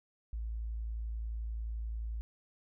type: tone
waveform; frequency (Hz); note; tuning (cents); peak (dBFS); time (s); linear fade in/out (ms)
sine; 55.7; A1; +22; -35; 0.33-2.21; 0
effects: none